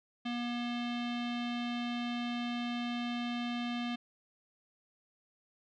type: tone with low-pass filter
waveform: square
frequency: 240.2 Hz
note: B3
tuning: 48 cents flat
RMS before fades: -36 dBFS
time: 0.25-3.96 s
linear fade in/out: 10 ms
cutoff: 3300 Hz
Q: 3.1
effects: none